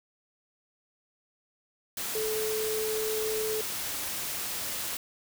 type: tone in noise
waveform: sine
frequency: 434.4 Hz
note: A4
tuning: 22 cents flat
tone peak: -29 dBFS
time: 2.15-3.61 s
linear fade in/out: 2 ms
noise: white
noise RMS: -34 dBFS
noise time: 1.97-4.97 s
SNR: +2 dB
effects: none